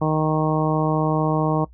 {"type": "harmonic tone", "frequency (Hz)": 155.56, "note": "D#3", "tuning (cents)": 0, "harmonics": [1, 2, 3, 4, 5, 6, 7], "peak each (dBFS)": [-21, -24, -26, -27, -28, -29, -29], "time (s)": [0.01, 1.65], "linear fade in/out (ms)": 10, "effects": ["noise-tail reverb RT60 0.1 s tail -20 dB re dry", "added 60 Hz sine -44 dBFS peak until 1.73 s"]}